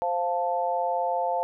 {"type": "chord", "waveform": "sine", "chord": "F major", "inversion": "second", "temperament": "equal", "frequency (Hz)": [523.3, 698.5, 880], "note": ["C5", "F5", "A5"], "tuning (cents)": [0, 0, 0], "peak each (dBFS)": [-29, -27, -28], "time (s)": [0.02, 1.43], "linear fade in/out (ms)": 0, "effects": []}